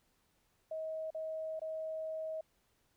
sine tone with dropouts, 635 Hz, D#5, 35 cents sharp, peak -37 dBFS, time 0.71-2.41 s, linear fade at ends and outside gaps 5 ms, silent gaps 1.105-1.146 / 1.595-1.616 s, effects pink hiss -75 dBFS RMS until 2.96 s

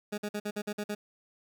20% pulse tone bursts, 207.7 Hz, G#3, in tune, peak -27 dBFS, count 8, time 0.12-0.95 s, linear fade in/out 10 ms, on 60 ms, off 50 ms, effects none

